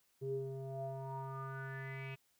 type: tone with low-pass filter sweep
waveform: square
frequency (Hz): 134.2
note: C3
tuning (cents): +44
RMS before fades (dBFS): -43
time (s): 0.21-2.16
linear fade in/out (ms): 20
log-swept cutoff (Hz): 360 to 2600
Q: 8.1
effects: white hiss -75 dBFS RMS until 2.39 s